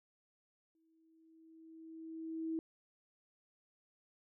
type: tone with exponential growth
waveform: sine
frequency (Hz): 323.2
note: E4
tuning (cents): -34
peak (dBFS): -34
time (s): 0.75-2.59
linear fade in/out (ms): 1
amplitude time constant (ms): 400
effects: none